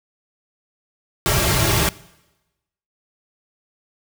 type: noise with comb filter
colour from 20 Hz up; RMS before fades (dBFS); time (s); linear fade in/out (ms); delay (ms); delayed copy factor
pink; -18; 1.26-1.89; 0; 4; -0.8
effects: noise-tail reverb RT60 1.0 s tail -21 dB re dry